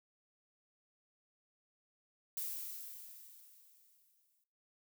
violet noise with exponential decay, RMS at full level -39 dBFS, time 2.37-4.44 s, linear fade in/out 2 ms, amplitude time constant 450 ms, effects noise-tail reverb RT60 0.5 s tail -18 dB re dry

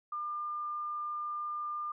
sine tone, 1201 Hz, D6, 38 cents sharp, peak -34 dBFS, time 0.12-1.92 s, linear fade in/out 5 ms, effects none

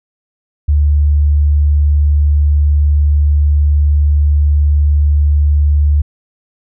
sine tone, 73.42 Hz, D2, in tune, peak -7 dBFS, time 0.68-6.02 s, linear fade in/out 10 ms, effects none

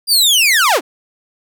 sawtooth linear sweep, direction down, 4863 to 226.3 Hz, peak -6 dBFS, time 0.07-0.81 s, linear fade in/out 50 ms, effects none

